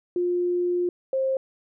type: tone pair in turn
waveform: sine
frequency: 354.1 / 530.6 Hz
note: F4 / C5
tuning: +24 / +24 cents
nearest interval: perfect fifth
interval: 700 cents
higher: second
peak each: -21 dBFS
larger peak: neither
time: 0.16-0.89 / 1.13-1.37 s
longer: first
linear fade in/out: 2 ms
effects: none